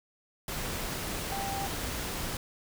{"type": "tone in noise", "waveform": "sine", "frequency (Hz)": 788, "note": "G5", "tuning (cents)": 9, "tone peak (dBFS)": -34, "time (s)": [1.32, 1.67], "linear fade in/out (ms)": 2, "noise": "pink", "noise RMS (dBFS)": -35, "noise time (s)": [0.48, 2.37], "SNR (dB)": -2, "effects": []}